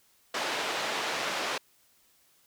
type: band-pass noise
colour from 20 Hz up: pink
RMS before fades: -32 dBFS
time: 0.34-1.58 s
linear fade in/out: 5 ms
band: 510 to 4700 Hz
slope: 12 dB/octave
effects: white hiss -65 dBFS RMS until 2.46 s